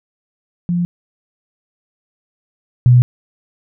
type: tone pair in turn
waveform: sine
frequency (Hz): 174.61 / 123.47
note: F3 / B2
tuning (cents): 0 / 0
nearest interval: tritone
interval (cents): 600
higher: first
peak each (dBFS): -14 / -5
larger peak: second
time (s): 0.69-0.85 / 2.86-3.02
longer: neither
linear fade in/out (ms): 0
effects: none